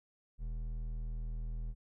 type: tone with hard clipping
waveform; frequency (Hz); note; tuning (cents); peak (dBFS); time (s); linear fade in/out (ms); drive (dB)
sine; 40.11; E1; -47; -38; 0.38-1.75; 50; 8
effects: none